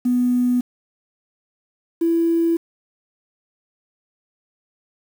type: tone pair in turn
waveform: triangle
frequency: 246.9 / 333.6 Hz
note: B3 / E4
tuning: 0 / +21 cents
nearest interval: perfect fourth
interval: 521 cents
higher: second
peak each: -11 dBFS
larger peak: neither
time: 0.05-0.61 / 2.01-2.57 s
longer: neither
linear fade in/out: 10 ms
effects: tanh soft clip ceiling -13 dBFS + 7-bit